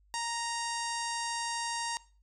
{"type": "harmonic tone", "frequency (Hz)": 932.3, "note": "A#5", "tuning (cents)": 0, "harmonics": [1, 2, 3, 4, 5, 6, 7, 8, 9, 10], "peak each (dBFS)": [-35, -41, -44, -45, -42, -43, -45, -45, -47, -47], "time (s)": [0.14, 1.97], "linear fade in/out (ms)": 0, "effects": ["noise-tail reverb RT60 0.4 s tail -20 dB re dry", "added 50 Hz sine -62 dBFS peak until 2.22 s"]}